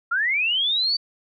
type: linear sweep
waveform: sine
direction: up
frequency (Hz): 1340 to 4615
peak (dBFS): -19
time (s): 0.11-0.97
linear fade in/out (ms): 10
effects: none